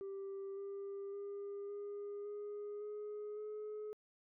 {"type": "tone with pitch steps", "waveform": "sine", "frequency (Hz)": [392, 397.2, 402.6, 407.9, 413.4, 418.9, 424.5], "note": ["G4", "G4", "G4", "G#4", "G#4", "G#4", "G#4"], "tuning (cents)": [0, 23, 46, -31, -8, 15, 38], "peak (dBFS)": -40, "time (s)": [0.01, 3.93], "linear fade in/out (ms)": 0, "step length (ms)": 560, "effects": ["tanh soft clip ceiling -41 dBFS"]}